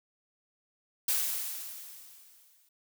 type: noise with exponential decay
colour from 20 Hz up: blue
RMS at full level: -27 dBFS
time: 1.08-2.69 s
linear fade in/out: 5 ms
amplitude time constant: 350 ms
effects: none